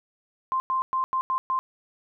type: tone bursts at uneven times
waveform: sine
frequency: 1046.5 Hz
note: C6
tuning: in tune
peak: -22 dBFS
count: 6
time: 0.52-0.6 / 0.7-0.82 / 0.93-1.04 / 1.13-1.21 / 1.3-1.38 / 1.5-1.59 s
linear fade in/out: 0 ms
effects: none